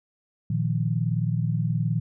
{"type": "chord", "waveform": "sine", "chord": "Bb suspended fourth", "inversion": "none", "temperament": "equal", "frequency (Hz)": [116.54, 155.56, 174.61], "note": ["Bb2", "Eb3", "F3"], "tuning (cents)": [0, 0, 0], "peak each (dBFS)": [-25, -26, -29], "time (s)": [0.5, 2], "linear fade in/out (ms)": 5, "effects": []}